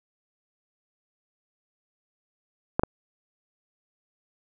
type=clicks; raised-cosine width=1 ms; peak=-7 dBFS; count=2; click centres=2.795 / 2.835 s; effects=none